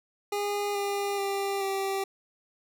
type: tone with pitch steps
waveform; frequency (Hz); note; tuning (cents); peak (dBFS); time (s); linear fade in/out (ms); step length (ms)
25% pulse; 408.7 / 402.4 / 396.1 / 390; G#4 / G4 / G4 / G4; -28 / +45 / +18 / -9; -24; 0.32-2.04; 5; 430
effects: none